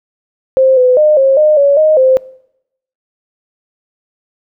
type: tone with pitch steps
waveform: sine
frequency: 526 / 504 / 608 / 538 / 610 / 564 / 621 / 521 Hz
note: C5 / B4 / D#5 / C5 / D#5 / C#5 / D#5 / C5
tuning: +9 / +35 / -40 / +48 / -34 / +30 / -3 / -7 cents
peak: -5 dBFS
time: 0.57-2.17 s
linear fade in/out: 0 ms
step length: 200 ms
effects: noise-tail reverb RT60 0.8 s tail -23 dB re dry